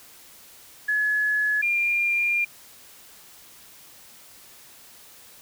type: tone pair in turn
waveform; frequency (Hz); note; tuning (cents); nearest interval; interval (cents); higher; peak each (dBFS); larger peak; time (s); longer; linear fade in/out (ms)
sine; 1700 / 2399; G#6 / D7; +40 / +36; tritone; 596; second; -20; neither; 0.88-1.62 / 1.62-2.45; second; 10
effects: white hiss -49 dBFS RMS until 5.41 s